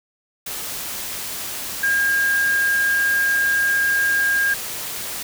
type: tone in noise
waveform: sine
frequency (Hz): 1617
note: G#6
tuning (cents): -47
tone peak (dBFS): -16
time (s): 1.83-4.54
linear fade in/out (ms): 5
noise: white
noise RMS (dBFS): -29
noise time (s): 0.46-5.23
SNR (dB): +10
effects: none